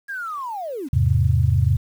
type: linear sweep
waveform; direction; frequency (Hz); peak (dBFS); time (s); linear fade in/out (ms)
sine; down; 1661.2 to 237.6; -26; 0.08-0.89; 20
type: chord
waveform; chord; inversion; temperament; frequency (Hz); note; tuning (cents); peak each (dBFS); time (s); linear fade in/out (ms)
sine; E augmented; none; equal; 82.41 / 103.83 / 130.81; E2 / G#2 / B#2; 0 / 0 / 0; -19; 0.93-1.77; 5
effects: 8-bit